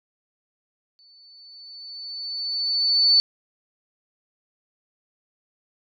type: tone with exponential growth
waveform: sine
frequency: 4493 Hz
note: C#8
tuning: 23 cents sharp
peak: -12 dBFS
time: 0.99-3.2 s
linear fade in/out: 0 ms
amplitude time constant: 480 ms
effects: none